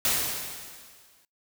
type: noise with exponential decay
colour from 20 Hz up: white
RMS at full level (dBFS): -23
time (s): 0.05-1.25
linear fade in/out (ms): 1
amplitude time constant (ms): 260
effects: noise-tail reverb RT60 0.2 s tail -23 dB re dry